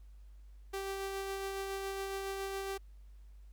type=tone with tremolo; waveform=sawtooth; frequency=390 Hz; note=G4; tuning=9 cents flat; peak=-32 dBFS; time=0.73-2.78 s; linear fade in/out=10 ms; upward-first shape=sine; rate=7.2 Hz; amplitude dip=25%; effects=added 50 Hz sine -51 dBFS peak until 3.52 s + pink hiss -75 dBFS RMS until 3.52 s